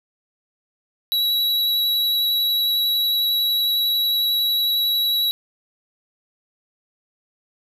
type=tone with vibrato; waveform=square; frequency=3902 Hz; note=B7; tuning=22 cents flat; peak=-18 dBFS; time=1.12-5.31 s; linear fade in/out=0 ms; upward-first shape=sine; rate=11 Hz; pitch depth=12 cents each way; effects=none